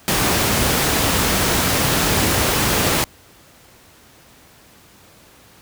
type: noise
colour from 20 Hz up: pink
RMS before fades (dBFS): -17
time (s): 0.08-3.04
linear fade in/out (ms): 0
effects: pink hiss -48 dBFS RMS until 5.61 s + high-pass 60 Hz 12 dB/octave